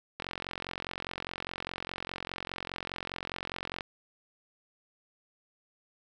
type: click train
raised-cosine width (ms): 0.3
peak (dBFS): -19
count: 163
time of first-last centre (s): 0.2-3.808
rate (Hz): 44.9
effects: none